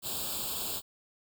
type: noise with comb filter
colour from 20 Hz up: white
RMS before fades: -35 dBFS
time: 0.02-0.82 s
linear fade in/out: 50 ms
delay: 0.25 ms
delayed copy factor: +1
effects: none